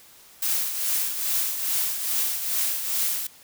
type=noise with tremolo; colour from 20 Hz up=blue; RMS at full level=-23 dBFS; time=0.42-3.27 s; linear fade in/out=5 ms; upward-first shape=triangle; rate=2.4 Hz; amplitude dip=60%; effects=white hiss -51 dBFS RMS until 3.43 s